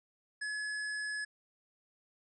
square tone, 1700 Hz, G#6, 40 cents sharp, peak -36 dBFS, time 0.41-1.25 s, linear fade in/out 10 ms, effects resampled to 24000 Hz

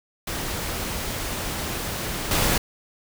pink noise with level steps, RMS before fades -29 / -21 dBFS, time 0.27-2.58 s, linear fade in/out 5 ms, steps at 2.31 s, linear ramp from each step 2 ms, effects none

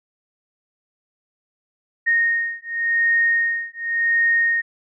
sine beating tone pair, 1854 / 1854.9 Hz, A#6 / A#6, -10 / -9 cents, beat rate 0.9 Hz, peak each -20 / -20 dBFS, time 2.06-4.62 s, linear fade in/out 20 ms, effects none

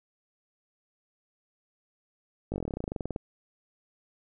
slowing click train, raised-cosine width 2 ms, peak -19 dBFS, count 20, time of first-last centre 2.52-3.161 s, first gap 19 ms, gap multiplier 1.06, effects none

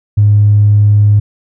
triangle tone with tanh clipping, 103.83 Hz, G#2, in tune, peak -4 dBFS, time 0.17-1.2 s, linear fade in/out 10 ms, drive 4 dB, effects none

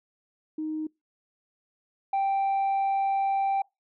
sine tone pair in turn, 311.1 / 783.9 Hz, D#4 / G5, 0 / 0 cents, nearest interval octave + major third, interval 1600 cents, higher second, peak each -28 / -20 dBFS, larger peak second, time 0.58-0.87 / 2.13-3.62 s, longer second, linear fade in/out 5 ms, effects noise-tail reverb RT60 0.2 s tail -25 dB re dry + tanh soft clip ceiling -22 dBFS

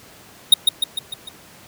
square tone with echo, 3729 Hz, A#7, in tune, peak -5 dBFS, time 0.52-0.54 s, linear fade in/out 5 ms, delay 150 ms, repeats 5, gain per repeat -5 dB, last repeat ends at 1.29 s, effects pink hiss -45 dBFS RMS until 1.67 s + high-pass 100 Hz 12 dB/octave

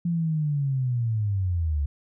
sine linear sweep, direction down, 173.6 to 69.3 Hz, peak -22 dBFS, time 0.05-1.86 s, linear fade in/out 5 ms, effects none

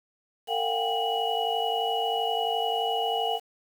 sine tone cluster, 455.1 / 702 / 753 / 805 / 2926 Hz, A#4 / F5 / F#5 / G5 / F#7, -42 / +9 / +30 / +46 / -20 cents, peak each -31 dBFS, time 0.47-3.4 s, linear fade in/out 50 ms, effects 8-bit

